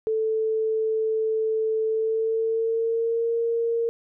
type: tone with pitch glide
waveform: sine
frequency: 440 to 462.9 Hz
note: A4 to A#4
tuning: 0 to -12 cents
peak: -21 dBFS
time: 0.07-3.89 s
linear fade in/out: 0 ms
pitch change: +88 cents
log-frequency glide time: 1.86-3.32 s
effects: none